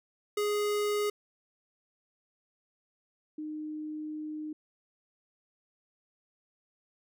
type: tone pair in turn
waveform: square / sine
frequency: 415.3 / 306.4 Hz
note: G#4 / D#4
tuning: 0 / -27 cents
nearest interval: perfect fourth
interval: 527 cents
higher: first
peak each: -28 / -35 dBFS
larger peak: first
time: 0.37-1.1 / 3.38-4.53 s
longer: second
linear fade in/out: 5 ms
effects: none